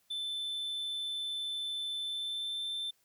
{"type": "tone with pitch glide", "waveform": "triangle", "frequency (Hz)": [3527, 3554], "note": ["A7", "A7"], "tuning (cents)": [3, 17], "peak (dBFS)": -33, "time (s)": [0.1, 2.91], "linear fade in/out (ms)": 10, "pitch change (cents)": 14, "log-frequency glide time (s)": [2, 2.65], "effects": ["white hiss -72 dBFS RMS until 3.04 s"]}